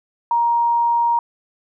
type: tone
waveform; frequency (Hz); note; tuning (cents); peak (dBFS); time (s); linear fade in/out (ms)
sine; 940; A#5; +14; -14; 0.31-1.19; 2
effects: none